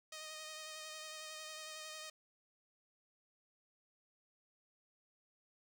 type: tone with vibrato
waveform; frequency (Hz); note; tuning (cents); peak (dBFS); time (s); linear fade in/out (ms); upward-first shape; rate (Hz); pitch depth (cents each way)
5% pulse; 622.3; D#5; 0; -35; 0.12-2.1; 5; sine; 11; 19
effects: none